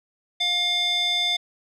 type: tone with band-pass filter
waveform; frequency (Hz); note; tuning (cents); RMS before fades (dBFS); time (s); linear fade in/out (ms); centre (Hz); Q
square; 710; F5; +28; -23; 0.4-1.37; 10; 3300; 5.1
effects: none